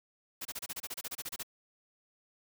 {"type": "noise bursts", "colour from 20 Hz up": "white", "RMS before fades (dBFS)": -39, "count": 15, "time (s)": [0.41, 1.432], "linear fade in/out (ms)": 10, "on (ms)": 42, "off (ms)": 28, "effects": []}